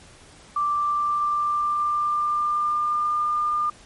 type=tone with pitch glide; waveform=sine; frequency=1174.7 to 1204.2 Hz; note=D6 to D6; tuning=0 to +43 cents; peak=-20 dBFS; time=0.56-3.7 s; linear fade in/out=5 ms; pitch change=+43 cents; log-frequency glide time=0.67-3.17 s; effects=pink hiss -49 dBFS RMS until 3.85 s + MP3 48 kbps